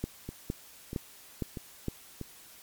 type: two click trains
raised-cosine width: 3 ms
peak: -24 / -18 dBFS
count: 4 / 5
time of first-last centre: 0.29-2.213 / 0.04-1.883 s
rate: 1.56 / 2.17 Hz
effects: white hiss -53 dBFS RMS until 2.62 s + MP3 96 kbps